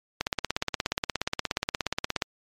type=click train; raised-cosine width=0.2 ms; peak=-8 dBFS; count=35; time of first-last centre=0.21-2.222 s; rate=16.9 Hz; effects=MP3 64 kbps